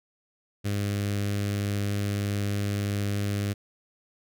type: tone with notch filter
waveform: sawtooth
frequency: 101.6 Hz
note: G#2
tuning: 38 cents flat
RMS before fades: -28 dBFS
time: 0.64-3.54 s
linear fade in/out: 20 ms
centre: 910 Hz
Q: 1
effects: none